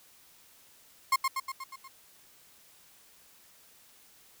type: tone with echo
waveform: 35% pulse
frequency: 1068 Hz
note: C6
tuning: 35 cents sharp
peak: -20 dBFS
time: 1.12-1.16 s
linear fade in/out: 5 ms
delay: 120 ms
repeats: 6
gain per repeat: -4 dB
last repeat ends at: 1.88 s
effects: white hiss -59 dBFS RMS until 4.4 s